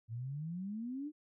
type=exponential sweep; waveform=sine; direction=up; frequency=109.5 to 310.3 Hz; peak=-38 dBFS; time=0.08-1.12 s; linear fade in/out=50 ms; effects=none